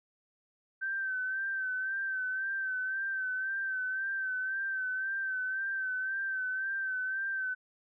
sine tone with vibrato, 1545 Hz, G6, 26 cents flat, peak -31 dBFS, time 0.81-7.55 s, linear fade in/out 20 ms, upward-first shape sine, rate 1.9 Hz, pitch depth 40 cents each way, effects none

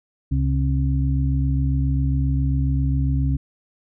harmonic tone, 67.4 Hz, C#2, 48 cents flat, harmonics 1 / 2 / 4, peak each -20 / -21 / -27 dBFS, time 0.31-3.37 s, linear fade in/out 10 ms, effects none

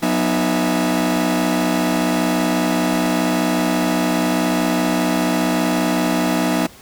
40% pulse tone cluster, 180.6 / 245.6 / 306.5 / 658 / 833 Hz, F#3 / B3 / D#4 / E5 / G#5, -42 / -9 / -26 / -3 / +5 cents, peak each -22 / -20 / -20 / -24 / -28 dBFS, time 0.02-6.67 s, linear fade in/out 10 ms, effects pink hiss -43 dBFS RMS until 6.81 s

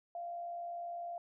sine tone with frequency modulation, 692 Hz, F5, 16 cents flat, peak -39 dBFS, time 0.15-1.18 s, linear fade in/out 2 ms, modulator 60.2 Hz, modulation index 0.3, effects none

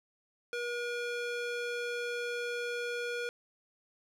square tone with band-pass filter, 480 Hz, B4, 49 cents flat, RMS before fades -36 dBFS, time 0.53-3.29 s, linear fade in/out 0 ms, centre 1800 Hz, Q 0.6, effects none

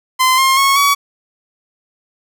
sawtooth tone with pitch steps, 1032 / 1064.1 / 1097.2 / 1131.3 Hz, C6 / C6 / C#6 / C#6, -24 / +29 / -18 / +35 cents, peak -6 dBFS, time 0.19-0.95 s, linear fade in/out 20 ms, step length 190 ms, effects none

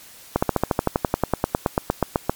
slowing click train, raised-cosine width 1 ms, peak -3 dBFS, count 21, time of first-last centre 0.36-2.296 s, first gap 65 ms, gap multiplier 1.04, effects white hiss -45 dBFS RMS until 2.35 s + MP3 96 kbps

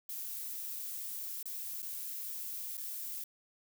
violet noise with dropouts, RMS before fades -41 dBFS, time 0.09-3.24 s, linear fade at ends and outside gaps 2 ms, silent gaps 1.428-1.456 / 1.82-1.827 / 2.771-2.777 s, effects none

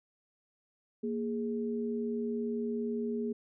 sine tone pair together, 233.1 / 415.4 Hz, A#3 / G#4, 0 / 0 cents, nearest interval minor seventh, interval 1000 cents, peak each -33 / -35 dBFS, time 1.03-3.33 s, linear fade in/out 10 ms, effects none

